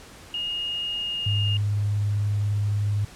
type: tone with pitch glide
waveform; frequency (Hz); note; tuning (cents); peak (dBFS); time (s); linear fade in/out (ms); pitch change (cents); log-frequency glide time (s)
sine; 2853 to 2833; F7 to F7; +36 to +24; -26; 0.34-1.57; 2; -12; 0.84-1.46
type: tone with vibrato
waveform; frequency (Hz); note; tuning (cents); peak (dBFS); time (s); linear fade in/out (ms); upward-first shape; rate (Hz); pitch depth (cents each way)
sine; 102.9; G#2; -16; -21; 1.26-3.05; 5; sine; 20; 42
effects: pink hiss -46 dBFS RMS until 3.15 s + low-pass 10000 Hz 12 dB/octave